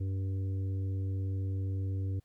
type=harmonic tone; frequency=95.9 Hz; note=G2; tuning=37 cents flat; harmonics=1 / 3 / 4 / 5; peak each=-30 / -44 / -51 / -52 dBFS; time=0-2.2 s; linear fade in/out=10 ms; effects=pink hiss -75 dBFS RMS until 2.24 s + MP3 96 kbps